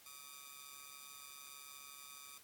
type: ring-modulated tone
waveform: 5% pulse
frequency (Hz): 1200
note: D6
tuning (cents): +37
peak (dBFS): -37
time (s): 0.06-2.38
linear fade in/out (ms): 2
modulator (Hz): 69.5
effects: white hiss -62 dBFS RMS until 2.43 s + AAC 64 kbps